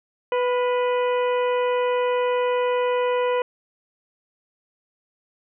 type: harmonic tone with a mistuned harmonic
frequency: 495 Hz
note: B4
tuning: 4 cents sharp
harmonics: 1 / 2 / 3 / 4 / 5 / 6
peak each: -20 / -26 / -36 / -36 / -36 / -39 dBFS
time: 0.32-3.42 s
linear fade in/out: 2 ms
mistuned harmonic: 3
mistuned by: -47 cents
effects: none